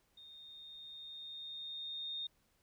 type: tone with level ramp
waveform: sine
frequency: 3675 Hz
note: A#7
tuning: 25 cents flat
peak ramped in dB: -53 to -38 dBFS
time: 0.17-2.27 s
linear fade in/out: 5 ms
effects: pink hiss -75 dBFS RMS until 2.62 s